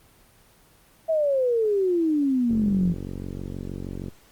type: exponential sweep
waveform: sine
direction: down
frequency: 659.3 to 168.5 Hz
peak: -19 dBFS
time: 1.08-2.94 s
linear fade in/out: 20 ms
type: click train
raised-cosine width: 3 ms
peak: -20 dBFS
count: 74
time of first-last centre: 2.51-4.083 s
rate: 46.4 Hz
effects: pink hiss -56 dBFS RMS until 4.31 s + Opus 24 kbps